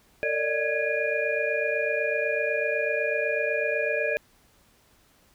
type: tone cluster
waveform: sine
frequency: 454.4 / 579 / 607 / 1662 / 2427 Hz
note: A#4 / D5 / D#5 / G#6 / D#7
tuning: -44 / -25 / -43 / +1 / -44 cents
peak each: -30 dBFS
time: 0.23-4.17 s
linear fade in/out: 0 ms
effects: pink hiss -61 dBFS RMS until 5.34 s